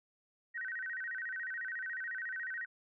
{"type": "tone with vibrato", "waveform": "sine", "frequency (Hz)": 1695, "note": "G#6", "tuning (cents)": 35, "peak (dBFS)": -37, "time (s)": [0.54, 2.66], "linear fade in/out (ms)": 20, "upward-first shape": "square", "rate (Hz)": 14, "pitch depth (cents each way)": 180, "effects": []}